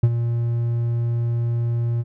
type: tone with ADSR envelope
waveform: triangle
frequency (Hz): 117.8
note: A#2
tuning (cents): +19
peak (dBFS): -7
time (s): 0.03-2.04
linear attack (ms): 6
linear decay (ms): 50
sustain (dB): -10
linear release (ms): 37
effects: none